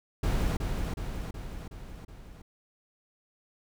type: noise with echo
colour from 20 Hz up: brown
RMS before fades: -27 dBFS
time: 0.23-0.57 s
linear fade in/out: 5 ms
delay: 370 ms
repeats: 5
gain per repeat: -4 dB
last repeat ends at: 2.42 s
effects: none